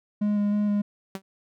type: tone with vibrato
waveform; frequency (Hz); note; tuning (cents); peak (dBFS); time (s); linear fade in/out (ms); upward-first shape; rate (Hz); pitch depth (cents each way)
triangle; 206.6; G#3; -9; -19; 0.21-0.82; 10; square; 3.2; 11
type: tone with exponential decay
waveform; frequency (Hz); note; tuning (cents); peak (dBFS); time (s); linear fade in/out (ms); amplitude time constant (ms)
sawtooth; 192.4; G3; -32; -24; 1.15-1.22; 2; 15
effects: none